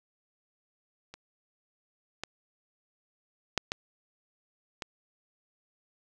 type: clicks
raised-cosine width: 0.2 ms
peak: -27 / -17 / -8 / -13 / -18 dBFS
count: 5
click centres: 1.14 / 2.236 / 3.577 / 3.719 / 4.822 s
effects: none